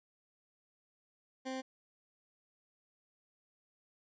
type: tone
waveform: 20% pulse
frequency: 261.6 Hz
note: C4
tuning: in tune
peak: -33 dBFS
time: 1.45-1.62 s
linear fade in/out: 20 ms
effects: resampled to 16000 Hz